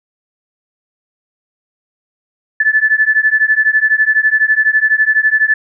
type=beating tone pair; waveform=sine; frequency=1735 / 1747 Hz; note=A6 / A6; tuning=-25 / -13 cents; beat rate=12 Hz; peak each=-12 dBFS; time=2.6-5.54 s; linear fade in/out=5 ms; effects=none